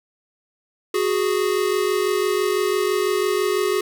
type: tone pair together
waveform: square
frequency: 369.3 / 415.3 Hz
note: F#4 / G#4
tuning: -3 / 0 cents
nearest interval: major second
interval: 203 cents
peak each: -22 dBFS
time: 0.94-3.81 s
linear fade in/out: 5 ms
effects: none